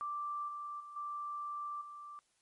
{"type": "tone with level steps", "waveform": "sine", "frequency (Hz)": 1174.7, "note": "D6", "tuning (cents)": 0, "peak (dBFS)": [-36, -40, -47, -38, -46], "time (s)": [0.01, 2.19], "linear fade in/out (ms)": 0, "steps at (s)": [0.48, 0.8, 0.96, 1.81], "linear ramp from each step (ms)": 5, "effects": ["white hiss -75 dBFS RMS until 2.41 s", "MP3 48 kbps"]}